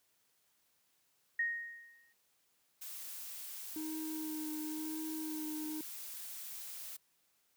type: tone with exponential decay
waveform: sine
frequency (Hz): 1864.7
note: A#6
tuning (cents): 0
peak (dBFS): -29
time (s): 1.39-2.13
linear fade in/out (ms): 5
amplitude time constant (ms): 160
type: noise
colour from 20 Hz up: blue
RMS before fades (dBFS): -46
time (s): 2.81-6.97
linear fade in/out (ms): 10
type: tone with vibrato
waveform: triangle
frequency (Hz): 311.1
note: D#4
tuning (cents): 0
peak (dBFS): -37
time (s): 3.76-5.81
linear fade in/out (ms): 2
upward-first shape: sine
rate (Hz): 0.96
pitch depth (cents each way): 20
effects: white hiss -75 dBFS RMS until 7.56 s + high-pass 60 Hz 12 dB/octave